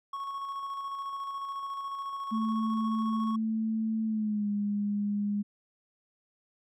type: tone with tremolo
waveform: triangle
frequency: 1104 Hz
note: C#6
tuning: 7 cents flat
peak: -31 dBFS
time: 0.13-3.36 s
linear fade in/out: 5 ms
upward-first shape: square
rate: 14 Hz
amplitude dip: 30%
type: tone with pitch glide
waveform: sine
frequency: 221 to 205 Hz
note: A3 to G#3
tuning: +8 to -22 cents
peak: -27 dBFS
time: 2.31-5.43 s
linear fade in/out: 20 ms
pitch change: -130 cents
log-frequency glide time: 4.05-4.49 s
effects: none